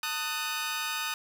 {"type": "chord", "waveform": "15% pulse", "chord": "D# diminished", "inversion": "second", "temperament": "just", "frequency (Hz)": [896, 1244.5, 1493.4], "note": ["A5", "D#6", "F#6"], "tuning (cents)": [31, 0, 16], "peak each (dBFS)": [-31, -27, -29], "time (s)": [0.03, 1.14], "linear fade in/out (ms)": 2, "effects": []}